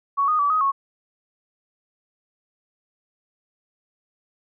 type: tone with pitch steps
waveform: sine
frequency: 1117 / 1237 / 1150 / 1257 / 1100 Hz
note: C#6 / D#6 / D6 / D#6 / C#6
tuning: +13 / -10 / -37 / +17 / -14 cents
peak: -17 dBFS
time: 0.17-0.72 s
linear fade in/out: 20 ms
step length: 110 ms
effects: none